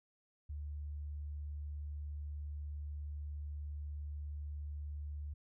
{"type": "tone", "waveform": "sine", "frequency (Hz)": 73.6, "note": "D2", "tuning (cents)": 4, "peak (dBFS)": -40, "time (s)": [0.49, 5.34], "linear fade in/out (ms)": 10, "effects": []}